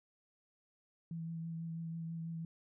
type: tone with vibrato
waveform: sine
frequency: 164.81 Hz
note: E3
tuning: in tune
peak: -39 dBFS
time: 1.11-2.45 s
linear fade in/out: 2 ms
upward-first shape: triangle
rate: 6.1 Hz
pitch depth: 20 cents each way
effects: none